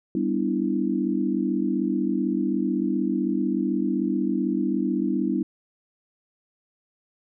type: chord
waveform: sine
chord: E minor seventh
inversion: first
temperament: equal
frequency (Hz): 196 / 246.9 / 293.7 / 329.6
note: G3 / B3 / D4 / E4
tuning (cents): 0 / 0 / 0 / 0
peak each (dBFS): -27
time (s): 0.15-5.43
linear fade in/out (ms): 2
effects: none